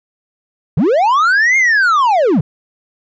triangle linear two-way sweep, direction up then down, 119.4 to 2155 to 119.4 Hz, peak -7 dBFS, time 0.77-2.41 s, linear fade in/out 5 ms, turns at 1.57 s, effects resampled to 16000 Hz

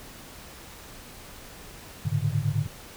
sine tone cluster, 102.9 / 112.3 / 142 / 151.2 Hz, G#2 / A2 / C#3 / D#3, -16 / +36 / +42 / -49 cents, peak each -29 dBFS, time 2.05-2.67 s, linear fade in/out 10 ms, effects pink hiss -45 dBFS RMS until 2.96 s

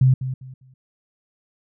sine tone with echo, 130 Hz, C3, 11 cents flat, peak -11 dBFS, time 0.01-0.14 s, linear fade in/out 5 ms, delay 200 ms, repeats 3, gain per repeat -12 dB, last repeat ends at 0.74 s, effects none

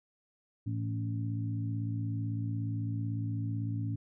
harmonic tone with a mistuned harmonic, 56.1 Hz, A1, 34 cents sharp, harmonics 2 / 3 / 4 / 5, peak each -32 / -43 / -44 / -40 dBFS, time 0.66-3.96 s, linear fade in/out 10 ms, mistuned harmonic 2, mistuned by -26 cents, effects none

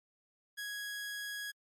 sawtooth tone, 1661.2 Hz, G#6, in tune, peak -35 dBFS, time 0.57-1.52 s, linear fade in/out 20 ms, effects MP3 64 kbps

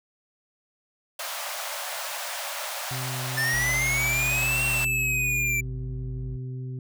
pink high-pass noise, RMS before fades -33 dBFS, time 1.19-4.85 s, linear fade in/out 5 ms, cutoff 550 Hz, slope 96 dB/octave
harmonic tone, 128.2 Hz, C3, 35 cents flat, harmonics 1 / 2 / 3, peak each -31 / -44 / -46 dBFS, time 2.91-6.79 s, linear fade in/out 2 ms
square linear two-way sweep, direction up then down, 1760 to 2736 to 2333 Hz, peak -24 dBFS, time 3.37-5.61 s, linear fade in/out 10 ms, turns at 4.63 s
triangle tone, 53.7 Hz, A1, 41 cents flat, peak -32 dBFS, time 3.53-6.37 s, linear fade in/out 10 ms
effects none

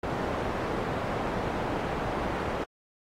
white low-pass noise, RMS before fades -31 dBFS, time 0.03-2.64 s, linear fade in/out 5 ms, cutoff 830 Hz, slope 12 dB/octave, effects AAC 48 kbps

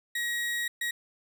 35% pulse tone bursts at uneven times, 1900 Hz, A#6, 33 cents sharp, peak -27 dBFS, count 2, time 0.15-0.68 / 0.81-0.91 s, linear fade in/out 5 ms, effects none

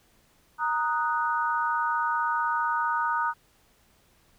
sine chord, D# minor, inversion second, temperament equal, 932.3 / 1244.5 / 1480 Hz, A#5 / D#6 / F#6, 0 / 0 / 0 cents, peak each -27 / -28 / -30 dBFS, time 0.58-3.34 s, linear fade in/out 50 ms, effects pink hiss -63 dBFS RMS until 4.38 s

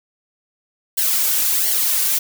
blue noise with flanger, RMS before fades -18 dBFS, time 0.97-2.19 s, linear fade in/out 10 ms, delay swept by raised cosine 0.79 to 2.99 ms, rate 1.4 Hz, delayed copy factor -0.75, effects none

